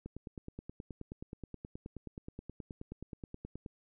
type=click train; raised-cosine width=3 ms; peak=-30 dBFS; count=35; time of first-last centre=0.06-3.662 s; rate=9.44 Hz; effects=none